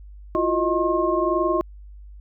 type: tone cluster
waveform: sine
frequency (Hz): 337.6 / 359.2 / 625 / 1072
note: E4 / F4 / D#5 / C6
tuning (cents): +41 / +49 / +8 / +42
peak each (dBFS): -24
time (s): 0.35-1.61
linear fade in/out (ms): 0
effects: added 50 Hz sine -39 dBFS peak until 2.2 s